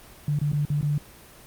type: tone with dropouts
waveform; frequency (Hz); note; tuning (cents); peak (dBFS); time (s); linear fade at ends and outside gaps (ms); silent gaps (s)
sine; 146.83; D3; 0; -21; 0.28-0.98; 2; 0.389-0.414 / 0.518-0.531 / 0.652-0.701 / 0.811-0.828
effects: pink hiss -48 dBFS RMS until 1.46 s + Opus 24 kbps